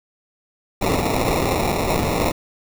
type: noise with sample-and-hold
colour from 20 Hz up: white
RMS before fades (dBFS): -20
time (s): 0.81-2.32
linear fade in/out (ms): 10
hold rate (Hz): 1575
effects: none